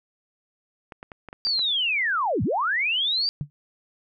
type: clicks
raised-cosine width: 0.5 ms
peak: -24 dBFS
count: 7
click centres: 0.922 / 1.029 / 1.118 / 1.287 / 1.329 / 1.469 / 1.593 s
type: linear two-way sweep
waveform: sine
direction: down then up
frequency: 4740 to 82.3 to 4740 Hz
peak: -21 dBFS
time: 1.45-3.29 s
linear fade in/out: 0 ms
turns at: 2.43 s
type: tone with exponential decay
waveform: sine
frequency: 145.5 Hz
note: D3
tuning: 16 cents flat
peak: -21 dBFS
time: 3.41-3.5 s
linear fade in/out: 0 ms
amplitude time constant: 18 ms
effects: none